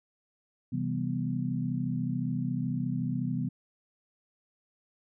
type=chord; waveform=sine; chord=C major seventh; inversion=none; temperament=equal; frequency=130.81 / 164.81 / 196 / 246.9 Hz; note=C3 / E3 / G3 / B3; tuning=0 / 0 / 0 / 0 cents; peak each=-33 / -34 / -36 / -33 dBFS; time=0.72-3.49 s; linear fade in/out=10 ms; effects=none